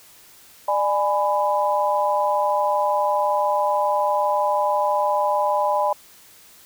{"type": "chord", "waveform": "sine", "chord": "G# diminished", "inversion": "second", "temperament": "just", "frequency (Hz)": [598, 830.6, 996.7], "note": ["D5", "G#5", "B5"], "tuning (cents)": [31, 0, 16], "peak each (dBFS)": -22, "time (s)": [0.68, 5.93], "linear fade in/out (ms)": 5, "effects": ["white hiss -49 dBFS RMS until 6.65 s"]}